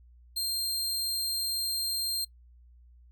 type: tone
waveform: sawtooth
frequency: 4186 Hz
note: C8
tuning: in tune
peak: -26 dBFS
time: 0.36-2.25 s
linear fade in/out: 10 ms
effects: noise-tail reverb RT60 0.1 s tail -22 dB re dry + added 60 Hz sine -53 dBFS peak until 3.11 s